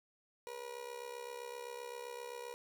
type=tone with amplitude modulation; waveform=30% pulse; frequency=481.8 Hz; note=B4; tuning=43 cents flat; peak=-38 dBFS; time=0.47-2.54 s; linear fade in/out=0 ms; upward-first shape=sine; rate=67.7 Hz; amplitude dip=75%; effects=none